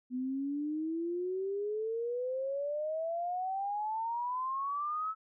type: exponential sweep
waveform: sine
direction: up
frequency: 248.2 to 1309 Hz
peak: -32 dBFS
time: 0.1-5.15 s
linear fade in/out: 50 ms
effects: none